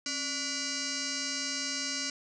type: tone with frequency modulation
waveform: sine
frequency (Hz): 270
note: C#4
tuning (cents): -45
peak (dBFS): -31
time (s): 0.06-2.1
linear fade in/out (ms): 2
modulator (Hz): 865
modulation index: 7.4
effects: none